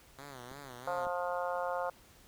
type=tone with vibrato; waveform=5% pulse; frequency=131.9 Hz; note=C3; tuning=14 cents sharp; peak=-35 dBFS; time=0.18-1.06 s; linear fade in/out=5 ms; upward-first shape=sine; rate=3 Hz; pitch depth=150 cents each way
type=clicks; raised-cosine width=3 ms; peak=-37 dBFS; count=2; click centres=0.516 / 1.069 s
type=harmonic tone; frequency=177.2 Hz; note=F3; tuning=25 cents sharp; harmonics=3 / 4 / 5 / 6 / 7 / 8; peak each=-36 / -38 / -40 / -42 / -43 / -44 dBFS; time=0.87-1.9 s; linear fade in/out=5 ms
effects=pink hiss -60 dBFS RMS until 2.27 s